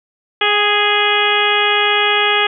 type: harmonic tone with a mistuned harmonic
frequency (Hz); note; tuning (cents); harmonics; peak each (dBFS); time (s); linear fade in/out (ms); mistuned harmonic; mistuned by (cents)
415.3; G#4; 0; 1 / 2 / 3 / 4 / 5 / 6 / 7 / 8; -20 / -20 / -20 / -20 / -20 / -20 / -20 / -20; 0.41-2.47; 5; 2; -21
effects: none